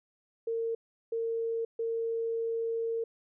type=tone bursts at uneven times; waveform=sine; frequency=457 Hz; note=A#4; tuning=34 cents flat; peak=-29 dBFS; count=3; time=0.47-0.75 / 1.12-1.65 / 1.79-3.04 s; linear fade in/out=5 ms; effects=none